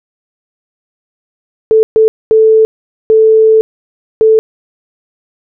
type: tone bursts at uneven times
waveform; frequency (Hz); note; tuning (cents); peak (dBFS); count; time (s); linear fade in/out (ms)
sine; 440; A4; 0; -3; 5; 1.71-1.83 / 1.96-2.08 / 2.31-2.65 / 3.1-3.61 / 4.21-4.39; 0
effects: none